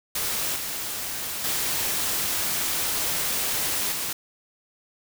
white noise with level steps, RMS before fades -27 / -31 / -26 / -29 dBFS, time 0.15-4.13 s, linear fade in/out 5 ms, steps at 0.56 / 1.44 / 3.92 s, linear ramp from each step 2 ms, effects none

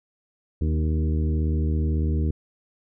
harmonic tone with a mistuned harmonic, 78 Hz, D#2, 5 cents sharp, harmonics 1 / 2 / 3 / 4 / 5 / 6, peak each -21 / -29 / -32 / -33 / -37 / -41 dBFS, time 0.61-2.31 s, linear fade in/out 5 ms, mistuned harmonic 4, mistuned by -20 cents, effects none

